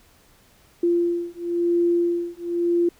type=beating tone pair; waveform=sine; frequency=344.5 / 345.48 Hz; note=F4 / F4; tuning=-24 / -19 cents; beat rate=0.98 Hz; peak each=-22 dBFS; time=0.83-2.89 s; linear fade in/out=5 ms; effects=pink hiss -56 dBFS RMS until 2.99 s